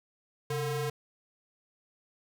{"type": "ring-modulated tone", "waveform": "45% pulse", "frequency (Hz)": 293.7, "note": "D4", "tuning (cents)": 0, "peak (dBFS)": -27, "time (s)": [0.5, 0.9], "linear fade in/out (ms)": 5, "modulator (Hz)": 159, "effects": []}